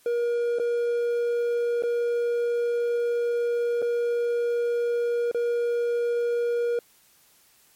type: tone with dropouts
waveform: triangle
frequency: 475.2 Hz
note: A#4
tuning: 33 cents sharp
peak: -20 dBFS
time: 0.06-6.79 s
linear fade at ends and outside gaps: 2 ms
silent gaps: 0.587-0.597 / 1.824-1.835 / 3.819-3.824 / 5.314-5.346 s
effects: white hiss -59 dBFS RMS until 7.75 s + MP3 64 kbps